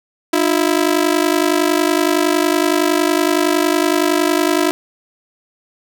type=ring-modulated tone; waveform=sawtooth; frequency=329.3 Hz; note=E4; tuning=2 cents flat; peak=-6 dBFS; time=0.33-4.71 s; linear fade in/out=0 ms; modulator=25.4 Hz; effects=none